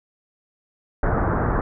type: low-pass noise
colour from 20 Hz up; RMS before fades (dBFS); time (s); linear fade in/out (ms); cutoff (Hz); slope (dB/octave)
pink; -21; 1.03-1.61; 2; 1600; 48
effects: none